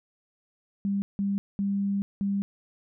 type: tone bursts at uneven times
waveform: sine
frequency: 199 Hz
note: G3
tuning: 26 cents sharp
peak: -24 dBFS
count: 4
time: 0.85-1.02 / 1.19-1.38 / 1.59-2.02 / 2.21-2.42 s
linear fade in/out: 0 ms
effects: none